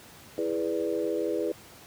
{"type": "chord", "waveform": "sine", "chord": "E dominant seventh", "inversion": "none", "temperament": "equal", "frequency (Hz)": [329.6, 415.3, 493.9, 587.3], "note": ["E4", "G#4", "B4", "D5"], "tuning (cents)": [0, 0, 0, 0], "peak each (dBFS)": [-31, -31, -31, -35], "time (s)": [0.38, 1.52], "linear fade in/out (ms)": 2, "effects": ["pink hiss -50 dBFS RMS until 1.86 s", "high-pass 80 Hz 12 dB/octave"]}